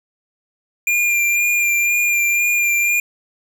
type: tone with vibrato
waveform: square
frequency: 2398 Hz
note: D7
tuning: 36 cents sharp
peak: -15 dBFS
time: 0.87-3 s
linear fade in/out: 2 ms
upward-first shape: sine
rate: 2 Hz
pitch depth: 18 cents each way
effects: none